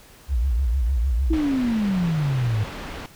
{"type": "tone with vibrato", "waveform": "sine", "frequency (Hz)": 62, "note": "B1", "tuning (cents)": 7, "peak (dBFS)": -18, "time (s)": [0.28, 1.38], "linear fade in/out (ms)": 50, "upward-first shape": "sine", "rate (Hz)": 6.6, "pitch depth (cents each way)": 200}
{"type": "exponential sweep", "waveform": "sine", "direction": "down", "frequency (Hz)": [329.6, 102.9], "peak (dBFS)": -19, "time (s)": [1.3, 2.64], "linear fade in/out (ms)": 10}
{"type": "low-pass noise", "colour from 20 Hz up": "pink", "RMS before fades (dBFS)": -34, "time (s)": [1.33, 3.06], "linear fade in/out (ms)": 0, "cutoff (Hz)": 3300, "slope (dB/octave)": 12}
{"effects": ["pink hiss -49 dBFS RMS until 3.15 s"]}